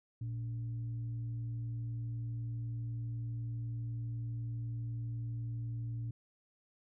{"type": "tone with frequency modulation", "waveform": "sine", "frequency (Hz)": 116, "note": "A#2", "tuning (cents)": -8, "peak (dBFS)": -36, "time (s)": [0.21, 6.11], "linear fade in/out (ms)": 5, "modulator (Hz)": 172, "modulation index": 0.26, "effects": []}